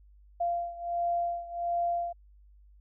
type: beating tone pair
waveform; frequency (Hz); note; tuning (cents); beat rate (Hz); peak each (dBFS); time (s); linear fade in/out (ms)
sine; 691 / 692.4; F5 / F5; -19 / -15; 1.4; -30 / -33; 0.4-2.13; 10
effects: added 50 Hz sine -54 dBFS peak until 2.8 s